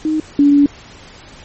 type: tone pair in turn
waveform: sine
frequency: 311.1 / 286.1 Hz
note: D#4 / D4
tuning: 0 / -45 cents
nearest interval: minor second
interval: 145 cents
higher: first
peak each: -13 / -6 dBFS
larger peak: second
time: 0.05-0.2 / 0.39-0.66 s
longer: second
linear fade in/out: 2 ms
effects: pink hiss -39 dBFS RMS until 1.44 s + MP3 32 kbps